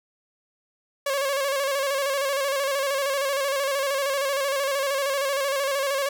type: tone with vibrato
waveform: sawtooth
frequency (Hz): 552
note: C#5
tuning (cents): -7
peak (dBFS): -19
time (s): 1.06-6.09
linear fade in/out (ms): 5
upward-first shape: square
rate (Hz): 13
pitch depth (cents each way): 48
effects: none